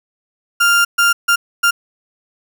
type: tone bursts at uneven times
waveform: 35% pulse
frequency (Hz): 1396.9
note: F6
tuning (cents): 0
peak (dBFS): -8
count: 4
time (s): 0.6-0.85 / 0.98-1.13 / 1.28-1.36 / 1.63-1.71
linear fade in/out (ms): 10
effects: none